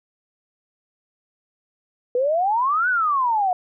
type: exponential two-way sweep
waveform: sine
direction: up then down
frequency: 479.2 to 1529 to 710 Hz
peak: -17 dBFS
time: 2.15-3.53 s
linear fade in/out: 2 ms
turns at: 2.89 s
effects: none